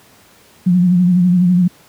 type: tone with vibrato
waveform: sine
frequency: 179 Hz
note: F3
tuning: 43 cents sharp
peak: -8 dBFS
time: 0.66-1.68 s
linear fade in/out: 10 ms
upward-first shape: sine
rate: 12 Hz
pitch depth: 52 cents each way
effects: pink hiss -47 dBFS RMS until 1.88 s + high-pass 100 Hz 12 dB/octave